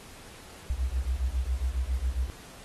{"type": "beating tone pair", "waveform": "sine", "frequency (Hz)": [60, 67.3], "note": ["B1", "C2"], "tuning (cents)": [-49, 49], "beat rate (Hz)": 7.3, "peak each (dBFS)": -29, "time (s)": [0.7, 2.3], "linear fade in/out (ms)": 0, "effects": ["pink hiss -49 dBFS RMS until 2.64 s", "AAC 32 kbps"]}